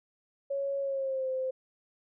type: tone with pitch glide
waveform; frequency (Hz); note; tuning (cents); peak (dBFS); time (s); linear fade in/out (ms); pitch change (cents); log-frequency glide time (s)
sine; 554.4 to 520.3; C#5 to C5; 0 to -10; -29; 0.5-1.51; 10; -110; 0.8-1.29
effects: none